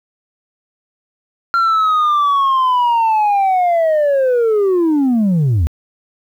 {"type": "linear sweep", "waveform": "sine", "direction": "down", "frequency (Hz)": [1379, 70.8], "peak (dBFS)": -8, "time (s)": [1.54, 5.67], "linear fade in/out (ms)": 0, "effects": ["tanh soft clip ceiling -10 dBFS", "8-bit"]}